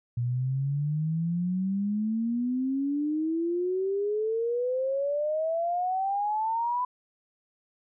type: exponential sweep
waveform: sine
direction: up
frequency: 118.4 to 1003 Hz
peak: -25 dBFS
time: 0.17-6.85 s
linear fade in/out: 5 ms
effects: none